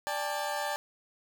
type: chord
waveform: 30% pulse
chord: D suspended fourth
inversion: none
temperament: equal with one note detuned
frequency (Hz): 587.3 / 802.8 / 880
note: D5 / G5 / A5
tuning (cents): 0 / +41 / 0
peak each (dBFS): -33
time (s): 0.07-0.76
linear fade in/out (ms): 0
effects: none

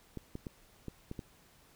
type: clicks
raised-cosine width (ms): 3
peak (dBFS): -27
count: 6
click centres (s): 0.173 / 0.354 / 0.468 / 0.883 / 1.114 / 1.192
effects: pink hiss -63 dBFS RMS until 1.75 s

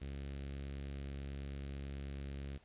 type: tone with notch filter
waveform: sawtooth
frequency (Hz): 69.2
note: C#2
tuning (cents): -2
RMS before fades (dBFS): -44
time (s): 0.01-2.58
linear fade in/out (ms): 10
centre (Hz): 950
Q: 0.69
effects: pink hiss -67 dBFS RMS until 2.64 s + resampled to 8000 Hz

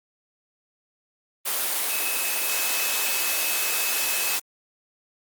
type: tone in noise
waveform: sine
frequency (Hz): 2580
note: E7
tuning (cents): -38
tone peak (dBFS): -31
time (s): 1.89-4.37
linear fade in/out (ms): 20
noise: white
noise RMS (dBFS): -25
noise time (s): 1.45-4.4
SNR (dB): -9
effects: high-pass 400 Hz 12 dB/octave + Opus 24 kbps

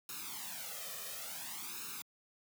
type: noise with flanger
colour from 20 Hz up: white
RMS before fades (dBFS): -44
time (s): 0.09-2.02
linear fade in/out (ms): 2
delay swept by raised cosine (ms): 0.75 to 1.66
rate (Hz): 0.57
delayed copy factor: +0.9
effects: high-pass 150 Hz 12 dB/octave

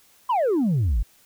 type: exponential sweep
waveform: sine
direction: down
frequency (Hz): 1066 to 43.65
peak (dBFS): -16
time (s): 0.29-1.03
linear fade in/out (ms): 10
effects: tanh soft clip ceiling -17 dBFS + white hiss -57 dBFS RMS until 1.25 s

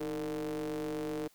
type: ring-modulated tone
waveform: square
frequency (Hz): 71.8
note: D2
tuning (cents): -39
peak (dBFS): -32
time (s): 0-1.28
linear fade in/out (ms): 10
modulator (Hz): 383
effects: white hiss -65 dBFS RMS until 1.34 s

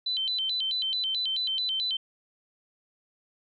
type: tone with vibrato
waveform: sine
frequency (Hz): 3520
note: A7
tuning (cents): 0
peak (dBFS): -26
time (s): 0.06-1.97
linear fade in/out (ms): 5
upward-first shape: square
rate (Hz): 4.6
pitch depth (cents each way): 220
effects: none

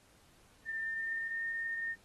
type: tone with pitch glide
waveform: sine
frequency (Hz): 1795 to 1828.5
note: A6 to A#6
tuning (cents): +34 to -34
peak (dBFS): -34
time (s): 0.65-1.96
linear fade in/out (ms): 50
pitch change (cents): +32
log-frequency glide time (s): 0.81-1.45
effects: pink hiss -65 dBFS RMS until 2.04 s + AAC 32 kbps

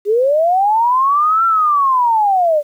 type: linear two-way sweep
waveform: sine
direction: up then down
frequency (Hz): 394.5 to 1363 to 570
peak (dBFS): -10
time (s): 0.05-2.63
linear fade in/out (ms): 50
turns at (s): 1.45
effects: 8-bit

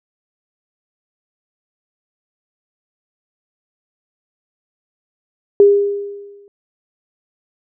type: tone with exponential decay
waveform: sine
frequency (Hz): 404.2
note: G#4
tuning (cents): -47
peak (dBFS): -3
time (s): 5.6-6.48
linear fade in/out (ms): 1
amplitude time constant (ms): 190
effects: none

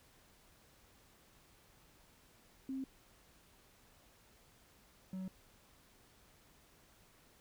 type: tone pair in turn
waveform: sine / triangle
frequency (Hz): 265.9 / 187.69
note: C4 / F#3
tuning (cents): +28 / +25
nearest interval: tritone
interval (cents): 603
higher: first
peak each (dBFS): -38 / -38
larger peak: neither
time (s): 2.69-2.84 / 5.13-5.28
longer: neither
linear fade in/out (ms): 2
effects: pink hiss -66 dBFS RMS until 7.4 s

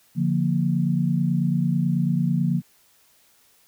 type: chord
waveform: sine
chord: Bb major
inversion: first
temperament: just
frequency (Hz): 145.68 / 174.81 / 233.1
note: D3 / F3 / Bb3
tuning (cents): -14 / +2 / 0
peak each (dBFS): -23 / -22 / -26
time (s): 0.15-2.62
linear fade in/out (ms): 50
effects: white hiss -59 dBFS RMS until 3.67 s

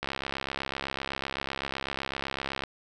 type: click train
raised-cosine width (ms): 0.3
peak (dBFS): -15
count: 178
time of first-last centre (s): 0.03-2.637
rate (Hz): 67.9
effects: none

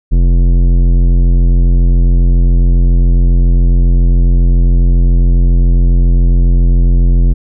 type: tone with tanh clipping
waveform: sine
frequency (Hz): 43.65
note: F1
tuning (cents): 0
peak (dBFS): -7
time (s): 0.11-7.34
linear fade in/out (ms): 20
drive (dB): 14
effects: none

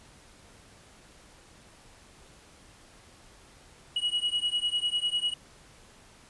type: beating tone pair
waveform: triangle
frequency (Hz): 2907 / 2917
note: F#7 / F#7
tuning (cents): -31 / -25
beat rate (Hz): 10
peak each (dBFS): -28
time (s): 3.96-5.34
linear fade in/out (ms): 5
effects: pink hiss -55 dBFS RMS until 6.29 s + resampled to 24000 Hz

